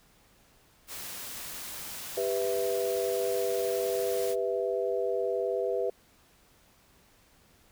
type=noise; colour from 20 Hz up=white; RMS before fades=-40 dBFS; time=0.87-4.36 s; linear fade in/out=50 ms
type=chord; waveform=sine; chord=E minor; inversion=first; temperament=just; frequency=395.6 / 494.4 / 659.3 Hz; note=G4 / B4 / E5; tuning=+16 / +2 / 0 cents; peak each=-31 / -30 / -33 dBFS; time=2.17-5.9 s; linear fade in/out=5 ms
effects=pink hiss -62 dBFS RMS until 7.71 s